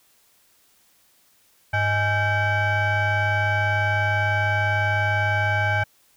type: tone with frequency modulation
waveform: sine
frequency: 831 Hz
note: G#5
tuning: 1 cent sharp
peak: -17 dBFS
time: 1.73-5.84 s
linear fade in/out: 10 ms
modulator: 728 Hz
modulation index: 1.7
effects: tanh soft clip ceiling -16 dBFS + white hiss -60 dBFS RMS until 6.16 s